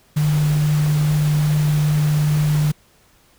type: tone in noise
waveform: sine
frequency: 150.4 Hz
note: D3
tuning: 42 cents sharp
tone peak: -14 dBFS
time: 0.16-2.72 s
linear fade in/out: 10 ms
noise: pink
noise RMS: -31 dBFS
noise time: 0.16-2.72 s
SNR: +14 dB
effects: pink hiss -55 dBFS RMS until 3.38 s